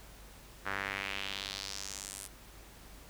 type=tone with band-pass filter sweep; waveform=sawtooth; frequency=98.3 Hz; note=G2; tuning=5 cents sharp; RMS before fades=-40 dBFS; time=0.65-2.28 s; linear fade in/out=20 ms; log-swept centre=1500 to 10000 Hz; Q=2.3; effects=added 50 Hz sine -55 dBFS peak until 3.09 s + pink hiss -55 dBFS RMS until 3.09 s